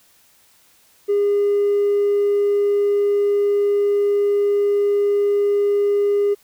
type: tone with hard clipping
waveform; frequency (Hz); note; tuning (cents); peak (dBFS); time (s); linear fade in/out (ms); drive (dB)
sine; 406.9; G#4; -35; -15; 1.08-6.35; 20; 1
effects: white hiss -55 dBFS RMS until 6.43 s